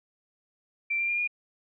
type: tone with pitch steps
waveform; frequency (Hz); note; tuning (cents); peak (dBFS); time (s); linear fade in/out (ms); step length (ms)
sine; 2349 / 2376 / 2404 / 2432; D7 / D7 / D7 / D#7; 0 / +20 / +40 / -40; -25; 0.9-1.276; 10; 94
effects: none